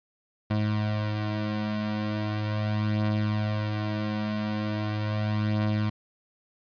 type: beating tone pair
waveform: 25% pulse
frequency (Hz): 106.1 / 106.49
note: G#2 / G#2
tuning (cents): +38 / +44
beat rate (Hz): 0.39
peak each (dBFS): -23 / -29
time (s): 0.5-5.9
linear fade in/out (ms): 10
effects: resampled to 11025 Hz